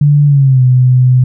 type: tone with pitch glide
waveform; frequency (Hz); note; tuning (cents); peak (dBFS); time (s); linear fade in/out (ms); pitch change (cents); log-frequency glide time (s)
sine; 145.8 to 126.93; D3 to B2; -12 to +48; -4; 0.01-1.24; 5; -240; 0.26-0.63
effects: none